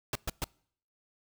pink noise bursts, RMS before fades -32 dBFS, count 3, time 0.13-0.442 s, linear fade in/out 2 ms, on 24 ms, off 120 ms, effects noise-tail reverb RT60 0.6 s tail -26 dB re dry

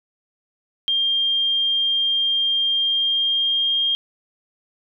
sine tone with pitch glide, 3200 to 3219 Hz, G7 to G7, +35 to +45 cents, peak -17 dBFS, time 0.88-3.95 s, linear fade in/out 0 ms, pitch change +10 cents, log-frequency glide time 2.73-3.79 s, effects none

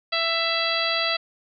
harmonic tone, 664 Hz, E5, 12 cents sharp, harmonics 1 / 2 / 3 / 4 / 5 / 6 / 7, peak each -29 / -29 / -29 / -29 / -29 / -29 / -29 dBFS, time 0.12-1.17 s, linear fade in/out 10 ms, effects none

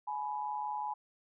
sine tone pair together, 842.8 / 987.8 Hz, G#5 / B5, +25 / 0 cents, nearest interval minor third, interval 275 cents, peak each -36 / -38 dBFS, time 0.07-0.94 s, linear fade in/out 10 ms, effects none

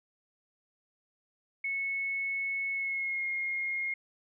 sine tone with pitch glide, 2200 to 2142 Hz, C#7 to C7, -14 to +40 cents, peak -30 dBFS, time 1.64-3.94 s, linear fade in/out 5 ms, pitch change -46 cents, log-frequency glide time 2.72-3.26 s, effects none

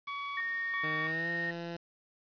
25% pulse tone with tremolo, 1130 Hz, C#6, 33 cents sharp, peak -32 dBFS, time 0.07-1.12 s, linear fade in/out 10 ms, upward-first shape square, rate 1.5 Hz, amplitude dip 70%
sine tone, 1848 Hz, A#6, 16 cents flat, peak -32 dBFS, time 0.37-1.51 s, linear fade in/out 5 ms
15% pulse tone with pitch glide, 155 to 170.01 Hz, D#3 to F3, -6 to -46 cents, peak -31 dBFS, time 0.83-1.77 s, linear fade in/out 10 ms, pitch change +160 cents, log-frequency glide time 1-1.29 s
effects resampled to 11025 Hz + 9-bit

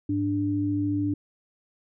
sine tone pair together, 102.5 / 293.7 Hz, G#2 / D4, -22 / 0 cents, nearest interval octave + tritone, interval 1822 cents, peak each -29 / -24 dBFS, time 0.09-1.14 s, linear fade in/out 5 ms, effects none

